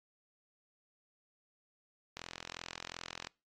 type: click train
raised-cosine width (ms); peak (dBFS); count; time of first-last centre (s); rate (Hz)
0.2; -24; 48; 2.17-3.271; 42.7
effects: noise-tail reverb RT60 0.3 s tail -25 dB re dry + AAC 32 kbps